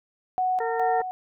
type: tone with tremolo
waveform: sine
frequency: 740 Hz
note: F#5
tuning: in tune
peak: -21 dBFS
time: 0.38-1.11 s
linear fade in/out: 0 ms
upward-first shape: square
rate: 2.4 Hz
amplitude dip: 60%
type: harmonic tone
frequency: 457.6 Hz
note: A#4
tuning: 32 cents flat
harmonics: 1 / 2 / 3 / 4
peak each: -27 / -31 / -38 / -35 dBFS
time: 0.6-1.02 s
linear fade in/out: 5 ms
effects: none